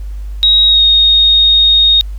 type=tone with pitch glide; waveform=sine; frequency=3800 to 3720 Hz; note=A#7 to A#7; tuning=+33 to -4 cents; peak=-5 dBFS; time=0.43-2.01 s; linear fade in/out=0 ms; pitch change=-37 cents; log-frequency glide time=0.66-0.82 s; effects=added 50 Hz sine -20 dBFS peak until 2.18 s + pink hiss -48 dBFS RMS until 2.18 s